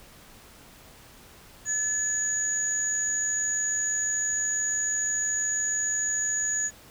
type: tone pair together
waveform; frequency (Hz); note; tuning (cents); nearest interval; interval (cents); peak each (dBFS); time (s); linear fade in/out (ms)
sine; 1719 / 6787; A6 / G#8; -41 / +37; 2 octaves; 2378; -33 / -25; 1.65-6.71; 50
effects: pink hiss -51 dBFS RMS until 6.9 s